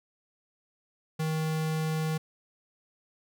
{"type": "tone", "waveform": "square", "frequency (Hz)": 157.7, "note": "D#3", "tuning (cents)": 24, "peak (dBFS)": -28, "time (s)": [1.19, 2.18], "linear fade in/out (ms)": 10, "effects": []}